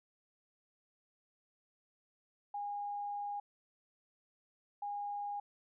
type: tone bursts at uneven times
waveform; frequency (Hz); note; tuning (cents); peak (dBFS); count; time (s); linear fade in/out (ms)
sine; 817; G#5; -29; -37; 2; 2.54-3.4 / 4.82-5.4; 5
effects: none